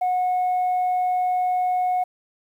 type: tone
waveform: sine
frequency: 730 Hz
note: F#5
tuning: 24 cents flat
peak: -17 dBFS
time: 0.01-2.04 s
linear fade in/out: 10 ms
effects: tanh soft clip ceiling -17 dBFS + 9-bit